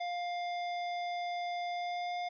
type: tone with pitch glide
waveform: square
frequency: 703 to 708.7 Hz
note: F5 to F5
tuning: +11 to +25 cents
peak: -35 dBFS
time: 0-2.29 s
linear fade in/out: 10 ms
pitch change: +14 cents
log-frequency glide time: 1.69-2.17 s
effects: resampled to 11025 Hz